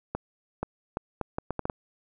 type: accelerating click train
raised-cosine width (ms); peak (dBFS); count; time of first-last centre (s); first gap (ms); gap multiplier
1; -15; 9; 0.15-1.698; 480; 0.71
effects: none